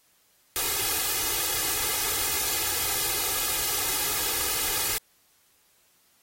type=noise with comb filter; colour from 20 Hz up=white; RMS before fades=-27 dBFS; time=0.56-4.98 s; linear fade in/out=0 ms; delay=2.4 ms; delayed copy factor=+0.95; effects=white hiss -64 dBFS RMS until 6.22 s + AAC 48 kbps